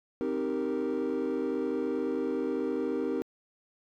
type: chord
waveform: triangle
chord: C minor seventh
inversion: none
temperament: equal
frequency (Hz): 261.6 / 311.1 / 392 / 466.2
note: C4 / Eb4 / G4 / Bb4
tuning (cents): 0 / 0 / 0 / 0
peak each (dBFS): -31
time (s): 0.21-3.22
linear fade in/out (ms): 0
effects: tanh soft clip ceiling -21 dBFS